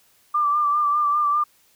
sine tone with vibrato, 1181 Hz, D6, 9 cents sharp, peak -17 dBFS, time 0.34-1.44 s, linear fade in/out 10 ms, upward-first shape sine, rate 5 Hz, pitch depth 36 cents each way, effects white hiss -59 dBFS RMS until 1.75 s

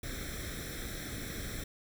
pink noise with comb filter, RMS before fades -40 dBFS, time 0.03-1.64 s, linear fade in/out 5 ms, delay 0.53 ms, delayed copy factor +0.85, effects none

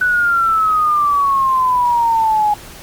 sine exponential sweep, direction down, 1494 to 829 Hz, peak -11 dBFS, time 0.01-2.54 s, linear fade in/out 5 ms, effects pink hiss -36 dBFS RMS until 2.82 s + Opus 48 kbps

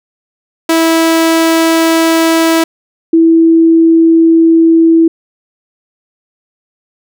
sawtooth / sine tone pair in turn, 327 / 328.3 Hz, E4 / E4, -14 / -7 cents, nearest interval unison, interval 7 cents, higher second, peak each -3 dBFS, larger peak neither, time 0.69-2.64 / 3.13-5.08 s, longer neither, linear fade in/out 5 ms, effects none

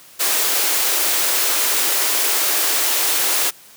white high-pass noise, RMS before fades -18 dBFS, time 0.19-3.51 s, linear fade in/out 20 ms, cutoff 300 Hz, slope 48 dB/octave, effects white hiss -45 dBFS RMS until 3.76 s + high-pass 100 Hz 12 dB/octave

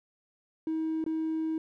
triangle tone with dropouts, 318.8 Hz, D#4, 42 cents sharp, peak -25 dBFS, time 0.67-1.58 s, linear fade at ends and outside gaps 2 ms, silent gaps 1.041-1.063 s, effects tanh soft clip ceiling -24 dBFS

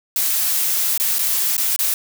blue noise with dropouts, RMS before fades -19 dBFS, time 0.16-1.94 s, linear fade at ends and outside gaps 1 ms, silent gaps 0.977-0.999 / 1.185-1.191 / 1.567-1.579 / 1.762-1.79 s, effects none

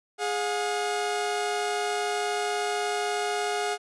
sawtooth tone pair together, 415.3 / 717.7 Hz, G#4 / F5, 0 / +47 cents, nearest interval major sixth, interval 947 cents, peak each -25 dBFS, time 0.18-3.78 s, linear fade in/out 50 ms, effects resampled to 24000 Hz

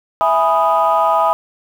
sine chord, E major seventh, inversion none, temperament equal, 659.3 / 830.6 / 987.8 / 1244.5 Hz, E5 / G#5 / B5 / D#6, 0 / 0 / 0 / 0 cents, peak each -16 dBFS, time 0.21-1.33 s, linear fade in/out 0 ms, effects tanh soft clip ceiling -4 dBFS + 7-bit

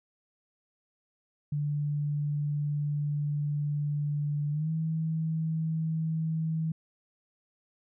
sine tone with pitch glide, 146.83 to 160.12 Hz, D3 to D#3, 0 to +50 cents, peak -27 dBFS, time 1.52-6.72 s, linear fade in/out 5 ms, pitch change +150 cents, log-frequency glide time 4.51-4.7 s, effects none

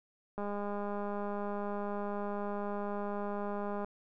click train, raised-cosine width 1 ms, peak -25 dBFS, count 708, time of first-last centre 0.38-3.846 s, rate 204 Hz, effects none

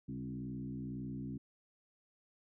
sine tone with frequency modulation, 204.7 Hz, G#3, 25 cents flat, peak -39 dBFS, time 0.08-1.38 s, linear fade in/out 10 ms, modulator 61.9 Hz, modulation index 1.5, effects none

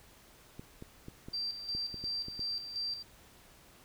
clicks, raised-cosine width 3 ms, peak -31 dBFS, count 9, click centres 0.595 / 0.824 / 1.084 / 1.285 / 1.75 / 1.943 / 2.04 / 2.284 / 2.394 s
sine tone with tremolo, 4699 Hz, D8, in tune, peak -33 dBFS, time 1.33-3.03 s, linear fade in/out 10 ms, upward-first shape square, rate 2.8 Hz, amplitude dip 60%
effects pink hiss -59 dBFS RMS until 3.84 s

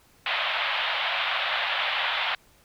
white band-pass noise, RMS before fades -27 dBFS, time 0.26-2.35 s, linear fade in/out 2 ms, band 600 to 3600 Hz, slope 48 dB/octave, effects pink hiss -59 dBFS RMS until 2.64 s

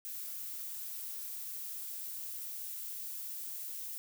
violet noise with high-pass filter sweep, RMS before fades -42 dBFS, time 0.05-3.98 s, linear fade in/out 0 ms, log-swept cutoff 1300 to 420 Hz, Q 1.6, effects none

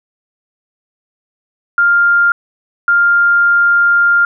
sine tone bursts at uneven times, 1400 Hz, F6, 4 cents sharp, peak -7 dBFS, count 2, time 1.78-2.32 / 2.88-4.25 s, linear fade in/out 2 ms, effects none

